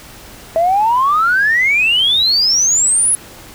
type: exponential sweep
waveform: sine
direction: up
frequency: 643 to 10700 Hz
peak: -9 dBFS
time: 0.56-3.15 s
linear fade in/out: 0 ms
effects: tanh soft clip ceiling -5 dBFS + pink hiss -37 dBFS RMS until 3.54 s